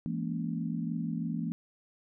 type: chord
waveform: sine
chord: A# half-diminished seventh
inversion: second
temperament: just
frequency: 167.82 / 209.8 / 233.1 / 279.7 Hz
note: E3 / G#3 / A#3 / C#4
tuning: +31 / +18 / 0 / +16 cents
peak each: -34 / -39 / -35 / -40 dBFS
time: 0.06-1.52 s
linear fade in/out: 0 ms
effects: none